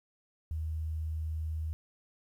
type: tone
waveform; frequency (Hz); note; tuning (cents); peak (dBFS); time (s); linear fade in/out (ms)
sine; 79; D#2; +27; -32; 0.51-1.73; 0
effects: 11-bit